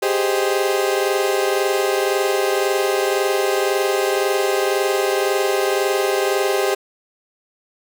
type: chord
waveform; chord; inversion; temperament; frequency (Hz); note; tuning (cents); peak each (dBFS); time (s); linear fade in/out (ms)
35% pulse; Ab major seventh; third; equal with one note detuned; 392 / 413.9 / 523.3 / 622.3; G4 / Ab4 / C5 / Eb5; 0 / -6 / 0 / 0; -18 / -22 / -22 / -24; 0.02-6.75; 10
effects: none